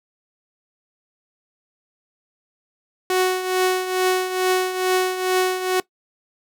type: tone with tremolo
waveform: sawtooth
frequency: 370 Hz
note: F#4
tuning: in tune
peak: -11 dBFS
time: 3.1-5.8 s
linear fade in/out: 2 ms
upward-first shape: triangle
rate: 2.3 Hz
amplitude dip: 70%
effects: noise-tail reverb RT60 0.1 s tail -20 dB re dry